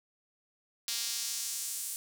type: tone with high-pass filter sweep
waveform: sawtooth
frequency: 233.1 Hz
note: A#3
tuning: in tune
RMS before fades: -36 dBFS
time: 0.88-1.96 s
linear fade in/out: 0 ms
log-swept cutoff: 4400 to 8900 Hz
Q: 1.4
effects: none